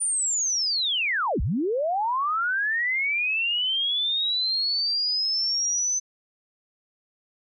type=linear two-way sweep; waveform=sine; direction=down then up; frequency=9400 to 41.86 to 6140 Hz; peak=-22 dBFS; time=0-6 s; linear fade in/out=20 ms; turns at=1.41 s; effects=none